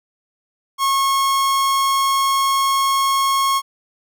45% pulse tone, 1090 Hz, C#6, 29 cents flat, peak -15 dBFS, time 0.78-3.62 s, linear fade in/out 50 ms, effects none

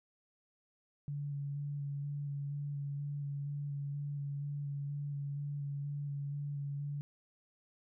sine tone with vibrato, 142.9 Hz, D3, 47 cents flat, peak -36 dBFS, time 1.08-7.01 s, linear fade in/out 0 ms, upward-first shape square, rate 2.1 Hz, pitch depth 14 cents each way, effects none

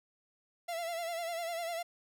45% pulse tone with vibrato, 676 Hz, E5, 43 cents sharp, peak -35 dBFS, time 0.68-1.83 s, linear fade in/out 10 ms, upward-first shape sine, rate 10 Hz, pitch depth 58 cents each way, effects none

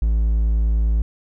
triangle tone, 55 Hz, A1, in tune, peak -13 dBFS, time 0.02-1.02 s, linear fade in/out 0 ms, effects none

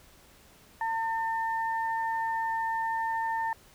sine tone pair together, 903.2 / 1804 Hz, A5 / A6, +45 / +43 cents, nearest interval octave, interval 1198 cents, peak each -28 / -35 dBFS, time 0.81-3.53 s, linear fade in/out 2 ms, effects pink hiss -57 dBFS RMS until 3.74 s

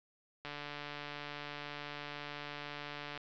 click train, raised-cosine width 0.3 ms, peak -27 dBFS, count 399, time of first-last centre 0.45-3.176 s, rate 146 Hz, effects resampled to 16000 Hz

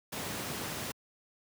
pink high-pass noise, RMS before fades -38 dBFS, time 0.12-0.92 s, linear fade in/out 10 ms, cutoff 100 Hz, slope 12 dB/octave, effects high-pass 60 Hz 12 dB/octave

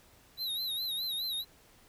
square tone with vibrato, 3900 Hz, B7, 23 cents flat, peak -33 dBFS, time 0.37-1.45 s, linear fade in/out 50 ms, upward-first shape sine, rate 4.8 Hz, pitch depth 95 cents each way, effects pink hiss -61 dBFS RMS until 1.88 s

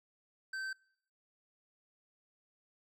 sine tone with hard clipping, 1548 Hz, G6, 22 cents flat, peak -39 dBFS, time 0.53-0.73 s, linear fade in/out 5 ms, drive 8 dB, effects noise-tail reverb RT60 0.6 s tail -23 dB re dry

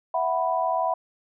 sine chord, E suspended second, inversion none, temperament equal, 659.3 / 740 / 987.8 Hz, E5 / F#5 / B5, 0 / 0 / 0 cents, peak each -26 dBFS, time 0.14-0.94 s, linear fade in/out 5 ms, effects none

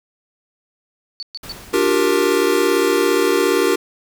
sine tone bursts, 4484 Hz, C#8, 19 cents sharp, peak -26 dBFS, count 3, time 1.2-1.521 s, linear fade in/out 0 ms, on 27 ms, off 120 ms
pink noise with exponential decay, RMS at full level -34 dBFS, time 1.43-3.18 s, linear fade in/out 5 ms, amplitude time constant 380 ms
square chord, G minor seventh, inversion second, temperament equal with one note detuned, 293.7 / 354.5 / 392 / 466.2 Hz, D4 / F4 / G4 / Bb4, 0 / +26 / 0 / 0 cents, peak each -23 / -20 / -19 / -20 dBFS, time 1.73-3.76 s, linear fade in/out 10 ms
effects none

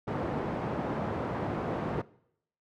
pink band-pass noise, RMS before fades -33 dBFS, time 0.07-2.02 s, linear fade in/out 10 ms, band 130 to 970 Hz, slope 12 dB/octave, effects noise-tail reverb RT60 0.7 s tail -21 dB re dry

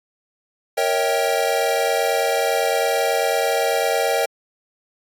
square chord, A# diminished seventh, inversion none, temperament equal with one note detuned, 466.2 / 554.4 / 644.2 / 784 Hz, A#4 / C#5 / E5 / G5, 0 / 0 / -40 / 0 cents, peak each -24 dBFS, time 0.77-4.26 s, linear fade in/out 10 ms, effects AAC 64 kbps

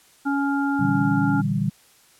harmonic tone, 279.7 Hz, C#4, 16 cents sharp, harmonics 1 / 3 / 5, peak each -21 / -28 / -28 dBFS, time 0.25-1.42 s, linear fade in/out 20 ms
sine chord, E half-diminished seventh, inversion second, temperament equal, 116.54 / 146.83 / 164.81 / 196 Hz, Bb2 / D3 / E3 / G3, 0 / 0 / 0 / 0 cents, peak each -27 / -25 / -28 / -24 dBFS, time 0.79-1.7 s, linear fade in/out 10 ms
effects white hiss -55 dBFS RMS until 2.19 s + low-pass 12000 Hz 12 dB/octave

